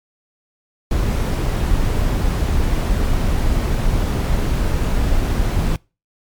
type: noise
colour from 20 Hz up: brown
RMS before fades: -17 dBFS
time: 0.91-5.76 s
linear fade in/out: 2 ms
effects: noise-tail reverb RT60 0.3 s tail -24 dB re dry + MP3 96 kbps